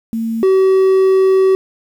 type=tone pair in turn; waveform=sine / triangle; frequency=226.4 / 380.8 Hz; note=A3 / F#4; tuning=+50 / +50 cents; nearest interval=major sixth; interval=900 cents; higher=second; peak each=-16 / -6 dBFS; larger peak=second; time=0.13-0.43 / 0.43-1.55 s; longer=second; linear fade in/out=0 ms; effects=7-bit